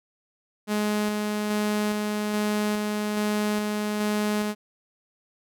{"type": "tone with tremolo", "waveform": "sawtooth", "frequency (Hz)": 210, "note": "G#3", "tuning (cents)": 19, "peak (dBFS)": -19, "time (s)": [0.67, 4.55], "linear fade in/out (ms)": 50, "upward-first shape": "square", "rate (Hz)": 1.2, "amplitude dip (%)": 25, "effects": []}